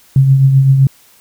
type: tone with tremolo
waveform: sine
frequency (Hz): 135.1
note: C#3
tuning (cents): -44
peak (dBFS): -3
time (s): 0.16-0.87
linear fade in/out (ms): 2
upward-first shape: triangle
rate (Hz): 7.8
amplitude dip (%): 50
effects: white hiss -47 dBFS RMS until 1.2 s